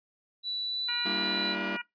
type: tone with pitch glide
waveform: sine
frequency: 3951 to 3981 Hz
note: B7 to B7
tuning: 0 to +13 cents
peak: -30 dBFS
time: 0.43-1.56 s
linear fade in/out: 50 ms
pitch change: +13 cents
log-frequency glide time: 0.63-0.88 s
type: harmonic tone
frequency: 480.1 Hz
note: B4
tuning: 49 cents flat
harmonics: 2 / 3 / 4 / 5 / 6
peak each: -43 / -36 / -41 / -38 / -42 dBFS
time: 0.88-1.82 s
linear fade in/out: 10 ms
type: chord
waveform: sawtooth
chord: E half-diminished seventh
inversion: first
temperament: equal with one note detuned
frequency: 196 / 233.1 / 293.7 / 336.7 Hz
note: G3 / Bb3 / D4 / E4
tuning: 0 / 0 / 0 / +37 cents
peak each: -33 / -36 / -36 / -34 dBFS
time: 1.05-1.77 s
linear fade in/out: 10 ms
effects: noise-tail reverb RT60 0.2 s tail -23 dB re dry + resampled to 11025 Hz